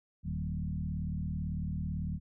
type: tone with frequency modulation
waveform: sine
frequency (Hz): 123.47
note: B2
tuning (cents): 0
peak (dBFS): -32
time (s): 0.23-2.2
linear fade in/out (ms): 50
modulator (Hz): 38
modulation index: 2
effects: none